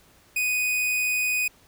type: tone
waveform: 45% pulse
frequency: 2489 Hz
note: D#7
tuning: in tune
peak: -22 dBFS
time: 0.36-1.48 s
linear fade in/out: 5 ms
effects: pink hiss -57 dBFS RMS until 1.67 s